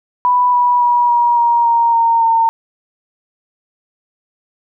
sine tone with pitch steps, 987.8 / 976.5 / 965.2 / 954.2 / 943.2 / 932.4 / 921.6 / 911.1 Hz, B5 / B5 / B5 / A#5 / A#5 / A#5 / A#5 / A#5, 0 / -20 / -40 / +40 / +20 / 0 / -20 / -40 cents, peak -9 dBFS, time 0.25-2.49 s, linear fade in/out 0 ms, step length 280 ms, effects none

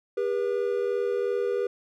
triangle tone pair together, 401.1 / 483.9 Hz, G4 / B4, +40 / -35 cents, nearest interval minor third, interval 325 cents, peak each -25 dBFS, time 0.17-1.67 s, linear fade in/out 5 ms, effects none

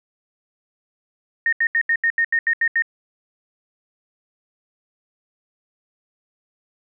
sine tone bursts, 1843 Hz, A#6, 20 cents flat, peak -15 dBFS, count 10, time 1.46-2.822 s, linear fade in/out 2 ms, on 66 ms, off 78 ms, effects none

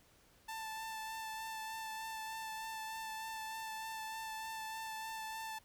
sawtooth tone with vibrato, 884 Hz, A5, 8 cents sharp, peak -38 dBFS, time 0.48-5.59 s, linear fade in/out 10 ms, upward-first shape sine, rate 3.3 Hz, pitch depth 13 cents each way, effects pink hiss -67 dBFS RMS until 5.64 s

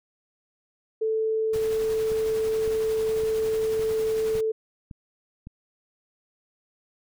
sine tone, 440.5 Hz, A4, 2 cents sharp, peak -22 dBFS, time 1.01-4.52 s, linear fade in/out 10 ms
pink noise with tremolo, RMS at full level -39 dBFS, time 1.53-4.41 s, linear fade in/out 5 ms, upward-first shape sine, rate 11 Hz, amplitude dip 35%
click train, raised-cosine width 5 ms, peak -27 dBFS, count 8, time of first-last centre 1.56-5.471 s, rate 1.79 Hz
effects none

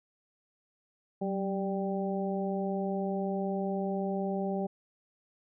harmonic tone with a mistuned harmonic, 196 Hz, G3, in tune, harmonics 1 / 2 / 3 / 4, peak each -32 / -35 / -37 / -38 dBFS, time 1.21-4.67 s, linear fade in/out 10 ms, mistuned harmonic 1, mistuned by -48 cents, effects none

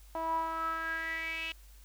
sawtooth tone with band-pass filter sweep, 325.5 Hz, E4, 22 cents flat, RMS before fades -35 dBFS, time 0.15-1.52 s, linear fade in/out 2 ms, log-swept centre 820 to 2800 Hz, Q 7.8, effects added 50 Hz sine -52 dBFS peak until 1.84 s + white hiss -62 dBFS RMS until 1.84 s

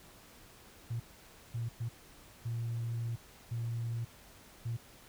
sine tone bursts at uneven times, 116.54 Hz, A#2, in tune, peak -32 dBFS, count 6, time 0.9-1 / 1.54-1.69 / 1.8-1.89 / 2.45-3.16 / 3.51-4.05 / 4.65-4.77 s, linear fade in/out 10 ms, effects tanh soft clip ceiling -30 dBFS + pink hiss -57 dBFS RMS until 5.08 s

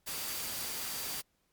sine tone in noise, 4699 Hz, D8, in tune, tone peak -47 dBFS, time 0.06-1.22 s, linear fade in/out 20 ms, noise white, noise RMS -38 dBFS, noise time 0.06-1.22 s, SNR -12 dB, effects pink hiss -75 dBFS RMS until 1.52 s + MP3 96 kbps

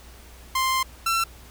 sawtooth tone pair in turn, 1048 / 1346.6 Hz, C6 / E6, +2 / +36 cents, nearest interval major third, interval 434 cents, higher second, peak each -17 dBFS, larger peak neither, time 0.55-0.83 / 1.06-1.24 s, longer first, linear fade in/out 5 ms, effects added 60 Hz sine -46 dBFS peak until 1.5 s + pink hiss -49 dBFS RMS until 1.5 s

